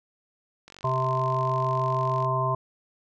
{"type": "click train", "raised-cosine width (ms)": 0.2, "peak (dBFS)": -28, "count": 74, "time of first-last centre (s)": [0.68, 2.247], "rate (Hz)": 46.6}
{"type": "harmonic tone", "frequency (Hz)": 130.2, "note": "C3", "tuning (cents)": -8, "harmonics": [1, 3, 5, 7, 8], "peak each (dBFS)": [-27, -34, -30, -34, -26], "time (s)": [0.84, 2.55], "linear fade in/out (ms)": 5}
{"effects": []}